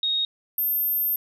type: tone pair in turn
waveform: sine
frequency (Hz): 3741 / 13281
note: A#7 / G#9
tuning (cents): +5 / -1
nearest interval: octave + minor seventh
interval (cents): 2194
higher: second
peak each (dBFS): -21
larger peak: neither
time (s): 0.03-0.25 / 0.58-1.16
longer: second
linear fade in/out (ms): 2
effects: none